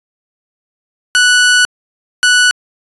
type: tone bursts at uneven times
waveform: sawtooth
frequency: 1479 Hz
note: F#6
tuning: 1 cent flat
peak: -3 dBFS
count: 2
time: 1.15-1.65 / 2.23-2.51 s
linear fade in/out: 0 ms
effects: resampled to 24000 Hz